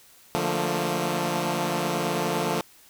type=chord; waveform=10% pulse; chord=Bb major seventh; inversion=first; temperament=equal with one note detuned; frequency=146.83 / 174.61 / 220 / 229.9 Hz; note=D3 / F3 / A3 / Bb3; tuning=0 / 0 / 0 / -24 cents; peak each=-22 / -19 / -24 / -25 dBFS; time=0.35-2.61 s; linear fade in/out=0 ms; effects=white hiss -54 dBFS RMS until 2.89 s